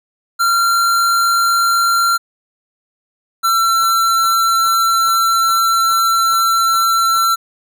square tone pair in turn, 1374 / 1348.8 Hz, F6 / E6, -29 / +39 cents, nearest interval unison, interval 32 cents, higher first, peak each -12 dBFS, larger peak neither, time 0.39-2.18 / 3.43-7.36 s, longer second, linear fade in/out 20 ms, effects none

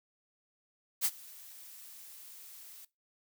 blue noise with ADSR envelope, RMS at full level -27 dBFS, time 1.01-2.85 s, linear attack 42 ms, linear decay 47 ms, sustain -24 dB, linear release 4 ms, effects noise-tail reverb RT60 0.2 s tail -19 dB re dry

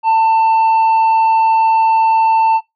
triangle tone with tanh clipping, 893 Hz, A5, 25 cents sharp, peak -9 dBFS, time 0.03-2.61 s, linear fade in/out 50 ms, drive 8 dB, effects noise-tail reverb RT60 0.2 s tail -23 dB re dry + MP3 64 kbps

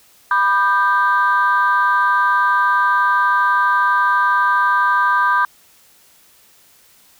sine chord, G major, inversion first, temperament equal with one note detuned, 987.8 / 1200 / 1568 Hz, B5 / D6 / G6, 0 / +37 / 0 cents, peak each -16 dBFS, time 0.31-5.45 s, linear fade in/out 2 ms, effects tanh soft clip ceiling -5 dBFS + white hiss -51 dBFS RMS until 7.19 s

